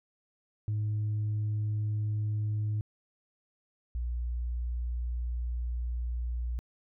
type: tone pair in turn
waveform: sine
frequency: 106.1 / 59.91 Hz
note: G#2 / A#1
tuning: +38 / +48 cents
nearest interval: minor seventh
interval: 990 cents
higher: first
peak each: -26 / -29 dBFS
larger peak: first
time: 0.68-2.81 / 3.95-6.59 s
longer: second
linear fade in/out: 0 ms
effects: tanh soft clip ceiling -26 dBFS